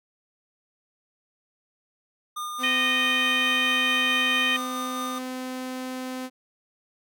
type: tone with tremolo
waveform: square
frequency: 1213 Hz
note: D#6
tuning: 44 cents flat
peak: -30 dBFS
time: 2.36-5.19 s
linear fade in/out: 10 ms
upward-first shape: sine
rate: 4.6 Hz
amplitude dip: 25%
type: tone with pitch glide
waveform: sawtooth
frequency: 254.9 to 256.7 Hz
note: C4 to C4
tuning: -45 to -33 cents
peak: -27 dBFS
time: 2.58-6.3 s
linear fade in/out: 50 ms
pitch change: +12 cents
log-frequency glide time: 4.32-5.86 s
type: harmonic tone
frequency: 619 Hz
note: D#5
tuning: 9 cents flat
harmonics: 3 / 4 / 5 / 6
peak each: -26 / -25 / -26 / -35 dBFS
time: 2.63-4.57 s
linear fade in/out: 10 ms
effects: none